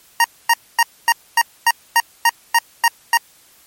25% pulse tone bursts, 932.3 Hz, A#5, in tune, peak -6 dBFS, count 11, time 0.2-3.173 s, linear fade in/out 2 ms, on 43 ms, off 250 ms, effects white hiss -50 dBFS RMS until 3.66 s + MP3 64 kbps

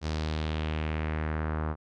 sawtooth tone with low-pass filter sweep, 77.78 Hz, D#2, in tune, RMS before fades -31 dBFS, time 0.01-1.76 s, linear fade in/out 50 ms, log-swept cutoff 5400 to 1200 Hz, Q 2, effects none

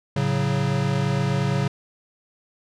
square chord, F# minor, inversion first, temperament equal, 110 / 138.59 / 185 Hz, A2 / C#3 / F#3, 0 / 0 / 0 cents, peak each -28 / -23 / -27 dBFS, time 0.16-1.68 s, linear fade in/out 5 ms, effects low-pass 6000 Hz 12 dB/octave

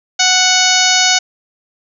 harmonic tone, 740 Hz, F#5, in tune, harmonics 1 / 2 / 3 / 4 / 5 / 6 / 7 / 8 / 9, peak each -18 / -18 / -18 / -18 / -18 / -18 / -18 / -18 / -18 dBFS, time 0.19-1.19 s, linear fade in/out 10 ms, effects none

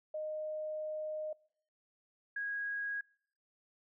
sine tone pair in turn, 617 / 1647.2 Hz, D#5 / G#6, -15 / -15 cents, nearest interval octave + perfect fourth, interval 1700 cents, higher second, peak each -36 / -35 dBFS, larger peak second, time 0.14-1.33 / 2.36-3.01 s, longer first, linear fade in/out 5 ms, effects noise-tail reverb RT60 0.7 s tail -26 dB re dry

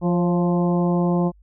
harmonic tone with a mistuned harmonic, 174.61 Hz, F3, in tune, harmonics 1 / 2 / 3 / 4 / 5 / 6, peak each -18 / -24 / -28 / -30 / -32 / -34 dBFS, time 0.01-1.32 s, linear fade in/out 50 ms, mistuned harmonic 3, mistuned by +39 cents, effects added 50 Hz sine -49 dBFS peak until 1.42 s

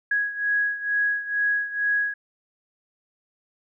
sine beating tone pair, 1661.2 / 1663.4 Hz, G#6 / G#6, 0 / +2 cents, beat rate 2.2 Hz, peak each -23 / -27 dBFS, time 0.11-2.14 s, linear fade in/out 5 ms, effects none

